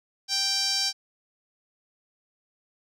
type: tone with band-pass filter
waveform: sawtooth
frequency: 784 Hz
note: G5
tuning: in tune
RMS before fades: -26 dBFS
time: 0.28-0.93 s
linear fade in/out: 50 ms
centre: 5200 Hz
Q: 5.2
effects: none